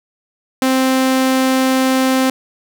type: tone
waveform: sawtooth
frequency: 261.6 Hz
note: C4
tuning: in tune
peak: -8 dBFS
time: 0.62-2.3 s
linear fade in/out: 2 ms
effects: none